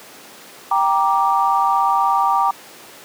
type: chord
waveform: sine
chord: G minor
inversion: none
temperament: just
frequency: 784 / 940.8 / 1176 Hz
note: G5 / Bb5 / D6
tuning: 0 / +16 / +2 cents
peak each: -18 dBFS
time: 0.71-2.51 s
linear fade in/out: 5 ms
effects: pink hiss -40 dBFS RMS until 3.04 s + high-pass 300 Hz 12 dB/octave